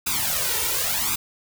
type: noise with flanger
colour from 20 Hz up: white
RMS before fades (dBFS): -24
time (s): 0.06-1.16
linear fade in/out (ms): 10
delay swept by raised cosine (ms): 0.8 to 2.2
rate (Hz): 0.91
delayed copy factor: +0.95
effects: none